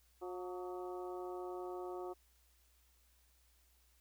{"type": "harmonic tone with a mistuned harmonic", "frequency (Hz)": 180.5, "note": "F#3", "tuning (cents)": -43, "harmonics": [2, 3, 4, 5, 6, 7], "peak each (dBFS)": [-43, -52, -49, -55, -55, -58], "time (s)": [0.21, 2.14], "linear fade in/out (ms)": 20, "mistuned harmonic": 6, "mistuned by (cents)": 76, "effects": ["added 60 Hz sine -70 dBFS peak until 4 s", "white hiss -73 dBFS RMS until 4 s"]}